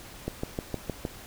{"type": "click train", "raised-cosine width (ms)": 2, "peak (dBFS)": -16, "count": 6, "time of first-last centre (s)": [0.28, 1.052], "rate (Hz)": 6.48, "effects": ["pink hiss -46 dBFS RMS until 1.26 s"]}